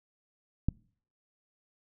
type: click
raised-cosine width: 5 ms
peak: -14 dBFS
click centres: 0.686 s
effects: noise-tail reverb RT60 0.5 s tail -25 dB re dry